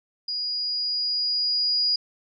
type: tone with level ramp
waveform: sine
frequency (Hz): 4888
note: D#8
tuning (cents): -32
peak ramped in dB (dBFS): -26 to -19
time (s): 0.28-1.96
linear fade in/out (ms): 5
effects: none